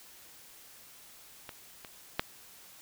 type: clicks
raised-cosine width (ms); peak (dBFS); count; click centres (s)
0.3; -25 / -28 / -11; 3; 1.492 / 1.848 / 2.195
effects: white hiss -54 dBFS RMS until 2.81 s